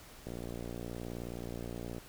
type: click train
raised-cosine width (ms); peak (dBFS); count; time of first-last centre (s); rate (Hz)
2; -28; 102; 0.27-1.982; 59
effects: pink hiss -54 dBFS RMS until 2.08 s